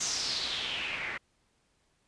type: noise with low-pass filter sweep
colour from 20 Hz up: white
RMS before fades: -34 dBFS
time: 0-1.18 s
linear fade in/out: 10 ms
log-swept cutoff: 6500 to 1900 Hz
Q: 4.6
effects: pink hiss -72 dBFS RMS until 2.07 s + resampled to 22050 Hz